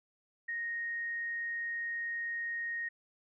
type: tone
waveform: sine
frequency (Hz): 1864.7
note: A#6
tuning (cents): 0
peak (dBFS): -34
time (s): 0.48-2.89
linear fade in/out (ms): 10
effects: none